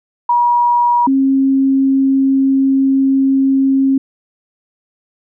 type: tone pair in turn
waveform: sine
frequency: 960 / 269.4 Hz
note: B5 / C#4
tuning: -49 / -49 cents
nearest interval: octave + minor seventh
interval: 2200 cents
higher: first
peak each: -9 dBFS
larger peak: neither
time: 0.29-1.07 / 1.07-3.98 s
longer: second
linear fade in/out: 5 ms
effects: none